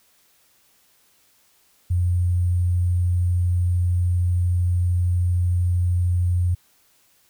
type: tone with sample-and-hold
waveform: sine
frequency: 88.7 Hz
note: F2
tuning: 27 cents sharp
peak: -17 dBFS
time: 1.9-6.55 s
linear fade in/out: 10 ms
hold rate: 8820 Hz
effects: white hiss -60 dBFS RMS until 7.29 s